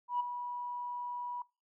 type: tone with ADSR envelope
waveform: sine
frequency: 975 Hz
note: B5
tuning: 23 cents flat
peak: -27 dBFS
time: 0.08-1.42 s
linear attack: 120 ms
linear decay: 13 ms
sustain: -10 dB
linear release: 3 ms
effects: noise-tail reverb RT60 0.3 s tail -24 dB re dry + tanh soft clip ceiling -24 dBFS